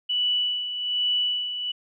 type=tone with tremolo; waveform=sine; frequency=2960 Hz; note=F#7; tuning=in tune; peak=-20 dBFS; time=0.09-1.72 s; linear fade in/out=10 ms; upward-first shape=sine; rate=1.2 Hz; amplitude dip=60%; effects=none